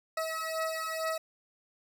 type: beating tone pair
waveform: 20% pulse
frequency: 642 / 644.2 Hz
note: E5 / E5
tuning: -46 / -40 cents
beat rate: 2.2 Hz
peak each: -30 dBFS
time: 0.17-1.18 s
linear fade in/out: 5 ms
effects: none